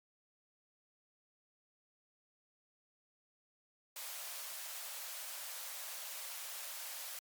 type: high-pass noise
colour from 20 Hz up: white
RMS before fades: -45 dBFS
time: 3.96-7.19 s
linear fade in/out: 2 ms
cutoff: 510 Hz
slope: 96 dB/octave
effects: MP3 96 kbps